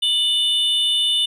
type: tone pair together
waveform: triangle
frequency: 2956 / 3567 Hz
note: F#7 / A7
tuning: -2 / +23 cents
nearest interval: minor third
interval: 325 cents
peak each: -17 dBFS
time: 0.02-1.26 s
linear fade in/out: 10 ms
effects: tanh soft clip ceiling -7 dBFS + resampled to 32000 Hz